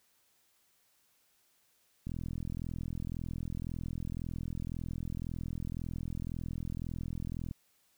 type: click train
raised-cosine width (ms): 5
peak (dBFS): -26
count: 229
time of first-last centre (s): 2.07-7.512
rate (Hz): 41.9
effects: white hiss -71 dBFS RMS until 7.97 s